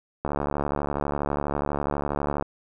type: click train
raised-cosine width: 1 ms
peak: -12 dBFS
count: 158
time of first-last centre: 0.25-2.425 s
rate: 72.2 Hz
effects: none